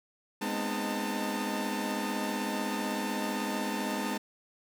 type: tone cluster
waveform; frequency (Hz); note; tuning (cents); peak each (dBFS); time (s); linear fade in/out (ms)
sawtooth; 207 / 246.9 / 262.8 / 309 / 895; G#3 / B3 / C4 / D#4 / A5; -5 / 0 / +8 / -12 / +29; -31 / -34 / -36 / -34 / -33; 0.41-4.18; 10
effects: none